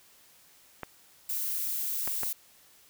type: clicks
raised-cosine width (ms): 0.5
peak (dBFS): -20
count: 3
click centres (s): 0.833 / 2.076 / 2.233
type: noise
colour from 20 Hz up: violet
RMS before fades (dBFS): -32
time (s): 1.29-2.33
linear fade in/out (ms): 5
effects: white hiss -59 dBFS RMS until 2.89 s